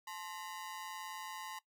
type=ring-modulated tone; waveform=sawtooth; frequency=962 Hz; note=B5; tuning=46 cents flat; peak=-37 dBFS; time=0.07-1.59 s; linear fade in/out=5 ms; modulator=89.4 Hz; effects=noise-tail reverb RT60 0.1 s tail -18 dB re dry